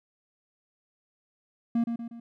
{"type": "tone with echo", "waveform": "triangle", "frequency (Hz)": 233.1, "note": "A#3", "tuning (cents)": 0, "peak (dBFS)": -20, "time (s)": [1.75, 1.84], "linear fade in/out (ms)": 5, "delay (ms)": 120, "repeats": 3, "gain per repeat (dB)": -6, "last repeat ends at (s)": 2.2, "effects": []}